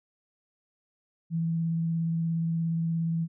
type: tone with vibrato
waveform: sine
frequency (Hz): 165.1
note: E3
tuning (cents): +3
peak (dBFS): -25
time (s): 1.3-3.28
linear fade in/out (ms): 50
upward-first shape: square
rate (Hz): 17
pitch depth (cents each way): 10
effects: none